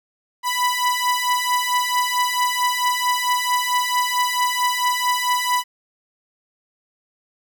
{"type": "beating tone pair", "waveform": "sawtooth", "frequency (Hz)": [987.8, 992.3], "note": ["B5", "B5"], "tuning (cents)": [0, 8], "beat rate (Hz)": 4.5, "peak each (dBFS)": [-18, -17], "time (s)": [0.43, 5.64], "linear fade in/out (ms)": 50, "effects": []}